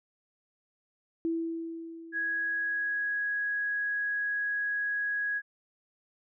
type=tone with exponential decay; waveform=sine; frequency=330 Hz; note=E4; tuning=2 cents sharp; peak=-26 dBFS; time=1.25-3.19 s; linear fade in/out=0 ms; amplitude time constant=420 ms
type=tone; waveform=sine; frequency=1662 Hz; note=G#6; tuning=1 cent sharp; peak=-28 dBFS; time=2.12-5.42 s; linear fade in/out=50 ms
effects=none